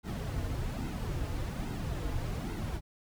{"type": "noise with flanger", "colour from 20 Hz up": "brown", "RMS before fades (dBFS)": -35, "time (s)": [0.03, 2.81], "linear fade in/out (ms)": 50, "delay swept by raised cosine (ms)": [1.7, 5.3], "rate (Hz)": 1.2, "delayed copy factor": -0.65, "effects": []}